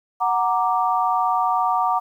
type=chord; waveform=sine; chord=Gb augmented; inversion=none; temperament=equal; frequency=740 / 932.3 / 1174.7 Hz; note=Gb5 / Bb5 / D6; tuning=0 / 0 / 0 cents; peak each=-21 / -22 / -22 dBFS; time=0.2-2 s; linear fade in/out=20 ms; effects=9-bit